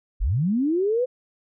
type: linear sweep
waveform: sine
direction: up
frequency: 30.87 to 517 Hz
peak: -19 dBFS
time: 0.2-1.06 s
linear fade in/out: 20 ms
effects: none

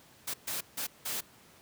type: noise bursts at uneven times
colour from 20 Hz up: white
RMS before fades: -35 dBFS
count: 4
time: 0.27-0.34 / 0.47-0.61 / 0.77-0.87 / 1.05-1.21 s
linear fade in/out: 10 ms
effects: pink hiss -58 dBFS RMS until 1.61 s + high-pass 100 Hz 12 dB/octave

